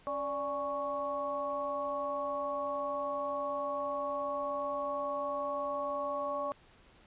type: harmonic tone with a mistuned harmonic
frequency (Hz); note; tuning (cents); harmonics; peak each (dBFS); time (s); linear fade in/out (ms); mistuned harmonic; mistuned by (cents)
277.2; C#4; 0; 1 / 2 / 3 / 4; -46 / -35 / -43 / -36; 0.07-6.52; 0; 2; +86
effects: pink hiss -61 dBFS RMS until 7.06 s + resampled to 8000 Hz